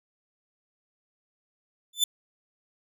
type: tone with exponential growth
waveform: sawtooth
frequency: 3520 Hz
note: A7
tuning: in tune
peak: -14 dBFS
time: 1.93-2.04 s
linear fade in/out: 5 ms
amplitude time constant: 22 ms
effects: none